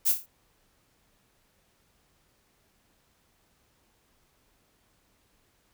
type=noise with echo; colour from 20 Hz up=violet; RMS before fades=-23 dBFS; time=0.05-0.13 s; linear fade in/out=20 ms; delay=27 ms; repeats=5; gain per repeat=-6 dB; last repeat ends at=0.265 s; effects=pink hiss -68 dBFS RMS until 5.73 s